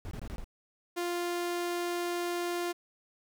brown noise bursts, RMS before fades -39 dBFS, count 5, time 0.05-0.443 s, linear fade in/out 0 ms, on 61 ms, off 22 ms
sawtooth tone, 349.2 Hz, F4, in tune, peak -27 dBFS, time 0.96-2.73 s, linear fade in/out 20 ms
effects none

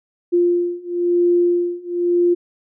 sine beating tone pair, 349.2 / 350.2 Hz, F4 / F4, 0 / +5 cents, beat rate 1 Hz, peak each -18 / -17 dBFS, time 0.32-2.35 s, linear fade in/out 20 ms, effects none

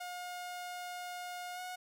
sawtooth tone with pitch glide, 716 to 728.9 Hz, F5 to F#5, +43 to -26 cents, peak -37 dBFS, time 0-1.76 s, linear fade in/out 10 ms, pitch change +31 cents, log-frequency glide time 1.54-1.6 s, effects none

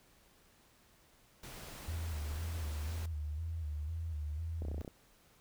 pink noise, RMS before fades -49 dBFS, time 1.43-3.06 s, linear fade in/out 5 ms
sine tone with vibrato, 78.6 Hz, D#2, 18 cents sharp, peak -36 dBFS, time 1.88-4.81 s, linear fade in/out 0 ms, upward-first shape square, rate 2 Hz, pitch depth 77 cents each way
clicks, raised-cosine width 2 ms, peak -31 dBFS, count 9, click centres 4.621 / 4.651 / 4.684 / 4.715 / 4.745 / 4.781 / 4.815 / 4.848 / 4.878 s
effects pink hiss -66 dBFS RMS until 5.4 s

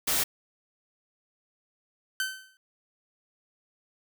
white noise, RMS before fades -26 dBFS, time 0.07-0.24 s, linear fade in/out 10 ms
sawtooth tone with exponential decay, 1535 Hz, G6, 37 cents flat, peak -21 dBFS, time 2.2-2.57 s, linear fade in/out 1 ms, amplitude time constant 80 ms
effects none

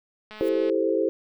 click train, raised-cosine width 0.3 ms, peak -26 dBFS, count 84, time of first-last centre 0.31-0.698 s, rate 214 Hz
violet noise with exponential growth, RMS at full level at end -42 dBFS, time 0.32-0.49 s, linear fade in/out 5 ms, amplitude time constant 35 ms
sine chord, A minor seventh, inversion second, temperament equal, 329.6 / 392 / 440 / 523.3 Hz, E4 / G4 / A4 / C5, 0 / 0 / 0 / 0 cents, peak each -26 dBFS, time 0.41-1.09 s, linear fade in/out 0 ms
effects none

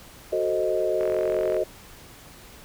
sine chord, F# diminished seventh, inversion none, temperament equal, 370 / 440 / 523.3 / 622.3 Hz, F#4 / A4 / C5 / Eb5, 0 / 0 / 0 / 0 cents, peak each -27 / -28 / -29 / -25 dBFS, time 0.32-1.64 s, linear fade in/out 10 ms
click train, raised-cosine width 0.5 ms, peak -21 dBFS, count 26, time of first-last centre 1.01-1.567 s, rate 44.9 Hz
effects pink hiss -47 dBFS RMS until 2.64 s

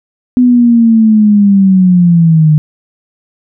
sine linear sweep, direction down, 251.2 to 150.2 Hz, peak -3 dBFS, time 0.37-2.58 s, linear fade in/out 0 ms, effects none

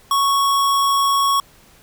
square tone, 1108.7 Hz, C#6, in tune, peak -15 dBFS, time 0.11-1.4 s, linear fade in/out 2 ms, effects pink hiss -50 dBFS RMS until 1.82 s

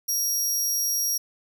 25% pulse tone, 5650 Hz, F8, 19 cents sharp, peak -18 dBFS, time 0.08-1.18 s, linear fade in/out 10 ms, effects none

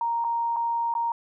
sine tone with dropouts, 932.3 Hz, A#5, in tune, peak -23 dBFS, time 0.01-1.12 s, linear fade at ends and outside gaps 2 ms, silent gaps 0.242-0.246 / 0.562-0.566 / 0.94-0.951 s, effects none

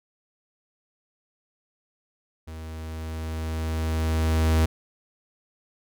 45% pulse tone with level ramp, 79.8 Hz, D#2, 44 cents sharp, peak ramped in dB -36 to -17 dBFS, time 2.47-4.66 s, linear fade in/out 10 ms, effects none

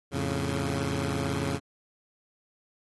15% pulse chord, F augmented, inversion none, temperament equal with one note detuned, 86.35 / 110 / 138.59 Hz, F2 / A2 / C#3, -19 / 0 / 0 cents, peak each -26 / -28 / -24 dBFS, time 0.11-1.6 s, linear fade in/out 50 ms, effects AAC 32 kbps

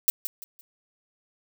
violet noise with echo, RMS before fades -20 dBFS, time 0.08-0.1 s, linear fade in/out 0 ms, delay 170 ms, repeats 3, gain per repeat -10 dB, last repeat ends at 0.61 s, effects none

